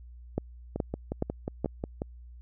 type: two click trains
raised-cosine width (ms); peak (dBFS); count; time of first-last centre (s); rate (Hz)
2; -14 / -18; 4 / 8; 0.38-1.646 / 0.76-2.019; 2.37 / 5.56
effects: added 60 Hz sine -45 dBFS peak until 2.41 s